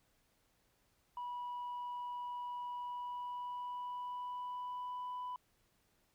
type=tone with pitch glide; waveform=sine; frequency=977 to 994.7 Hz; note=B5 to B5; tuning=-19 to +12 cents; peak=-38 dBFS; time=1.17-5.36 s; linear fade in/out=2 ms; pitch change=+31 cents; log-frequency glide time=2.73-5.23 s; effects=tanh soft clip ceiling -38 dBFS + pink hiss -75 dBFS RMS until 6.14 s